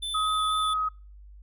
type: tone with vibrato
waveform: square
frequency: 3500 Hz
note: A7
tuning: 10 cents flat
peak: -30 dBFS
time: 0.02-0.74 s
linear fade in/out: 10 ms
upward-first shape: square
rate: 4.1 Hz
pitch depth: 13 cents each way
type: tone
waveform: sine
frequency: 1265 Hz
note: D#6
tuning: 28 cents sharp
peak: -24 dBFS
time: 0.14-0.89 s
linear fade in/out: 10 ms
effects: noise-tail reverb RT60 0.4 s tail -26 dB re dry + added 50 Hz sine -45 dBFS peak until 1.42 s